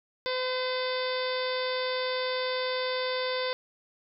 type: harmonic tone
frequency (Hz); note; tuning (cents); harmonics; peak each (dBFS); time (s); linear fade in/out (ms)
510; C5; -44; 1 / 2 / 3 / 4 / 5 / 6 / 7 / 8 / 9 / 10; -30 / -36 / -39 / -38 / -44 / -47 / -37 / -46 / -39 / -45; 0.26-3.53; 0
effects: none